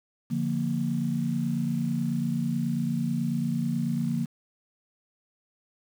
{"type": "chord", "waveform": "sine", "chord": "Bb major", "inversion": "first", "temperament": "just", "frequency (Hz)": [145.68, 174.81, 233.1], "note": ["D3", "F3", "Bb3"], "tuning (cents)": [-14, 2, 0], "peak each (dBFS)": [-30, -30, -28], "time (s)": [0.3, 4.26], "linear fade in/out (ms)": 20, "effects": ["8-bit"]}